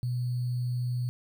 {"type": "tone with sample-and-hold", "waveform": "sine", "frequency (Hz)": 123.47, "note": "B2", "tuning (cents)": 0, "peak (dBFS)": -27, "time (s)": [0.03, 1.09], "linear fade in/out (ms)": 0, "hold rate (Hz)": 4410, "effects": []}